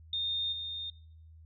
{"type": "tone with level steps", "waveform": "sine", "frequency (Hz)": 3653, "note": "A#7", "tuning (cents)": -36, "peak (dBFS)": [-30, -36], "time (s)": [0.13, 0.9], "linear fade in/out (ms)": 2, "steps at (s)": 0.52, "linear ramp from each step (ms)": 10, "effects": ["noise-tail reverb RT60 0.6 s tail -20 dB re dry", "added 80 Hz sine -51 dBFS peak until 1.45 s"]}